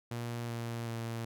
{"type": "tone with pitch steps", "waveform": "sawtooth", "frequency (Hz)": [118.4, 116.84, 115.3], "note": ["A#2", "A#2", "A#2"], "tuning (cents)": [27, 4, -19], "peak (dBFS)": -32, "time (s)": [0.11, 1.25], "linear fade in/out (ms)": 5, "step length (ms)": 380, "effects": []}